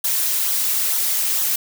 blue noise with flanger, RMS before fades -20 dBFS, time 0.04-1.56 s, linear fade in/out 5 ms, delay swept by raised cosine 0.4 to 4.4 ms, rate 2.2 Hz, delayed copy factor -0.55, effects none

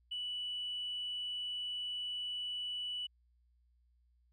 sine tone, 2960 Hz, F#7, in tune, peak -36 dBFS, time 0.11-3.07 s, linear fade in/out 10 ms, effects tanh soft clip ceiling -32 dBFS + added 60 Hz sine -68 dBFS peak until 4.32 s

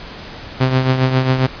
sawtooth tone with tremolo, 130.1 Hz, C3, 9 cents flat, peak -6 dBFS, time 0.6-1.47 s, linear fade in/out 10 ms, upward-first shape triangle, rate 7.4 Hz, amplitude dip 65%, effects pink hiss -33 dBFS RMS until 1.6 s + resampled to 11025 Hz

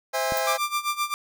sawtooth chord, C augmented, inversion none, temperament just, 523.3 / 654.1 / 817.6 Hz, C5 / E5 / G#5, 0 / -14 / -27 cents, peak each -24 dBFS, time 0.13-0.58 s, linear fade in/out 20 ms
click, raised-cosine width 3 ms, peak -20 dBFS, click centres 0.322 s
violet noise with exponential decay, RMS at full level -25 dBFS, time 0.37-0.44 s, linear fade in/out 1 ms, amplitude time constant 15 ms
sawtooth tone with tremolo, 1185 Hz, D6, 15 cents sharp, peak -18 dBFS, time 0.47-1.14 s, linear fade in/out 0 ms, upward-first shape sine, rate 7.7 Hz, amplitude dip 85%
effects none

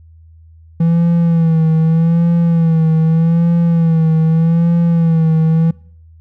triangle tone with vibrato, 164.81 Hz, E3, in tune, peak -7 dBFS, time 0.8-5.71 s, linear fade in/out 5 ms, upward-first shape sine, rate 0.82 Hz, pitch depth 53 cents each way, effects noise-tail reverb RT60 0.7 s tail -25 dB re dry + added 81 Hz sine -39 dBFS peak until 6.2 s

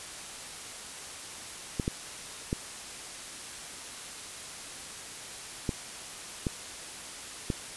clicks, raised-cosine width 3 ms, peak -15 dBFS, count 6, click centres 1.798 / 1.879 / 2.529 / 5.692 / 6.468 / 7.502 s, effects white hiss -42 dBFS RMS until 7.76 s + resampled to 24000 Hz

